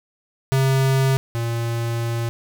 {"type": "tone pair in turn", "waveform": "square", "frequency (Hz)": [133.8, 116.49], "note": ["C3", "A#2"], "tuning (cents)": [39, -1], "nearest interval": "major second", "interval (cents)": 240, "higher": "first", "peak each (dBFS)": [-16, -22], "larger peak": "first", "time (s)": [[0.52, 1.17], [1.35, 2.29]], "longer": "second", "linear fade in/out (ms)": 0, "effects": []}